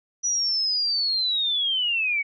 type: linear sweep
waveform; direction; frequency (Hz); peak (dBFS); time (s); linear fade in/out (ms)
sine; down; 5900 to 2217; -21; 0.23-2.23; 20
effects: none